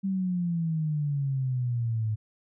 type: exponential sweep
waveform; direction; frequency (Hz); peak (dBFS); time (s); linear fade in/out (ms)
sine; down; 196 to 106.7; -25; 0.03-2.16; 20
effects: none